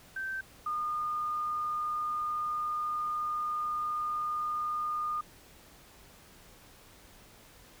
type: tone pair in turn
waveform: sine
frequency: 1555 / 1219 Hz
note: G6 / D#6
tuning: -14 / -36 cents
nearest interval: major third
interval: 422 cents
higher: first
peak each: -33 / -30 dBFS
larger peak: second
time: 0.16-0.41 / 0.66-5.21 s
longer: second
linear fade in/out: 5 ms
effects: pink hiss -56 dBFS RMS until 7.8 s